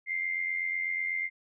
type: tone with amplitude modulation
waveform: sine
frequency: 2098 Hz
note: C7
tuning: 4 cents sharp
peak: -26 dBFS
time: 0.06-1.3 s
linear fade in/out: 50 ms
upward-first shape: sine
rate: 88.1 Hz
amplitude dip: 60%
effects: none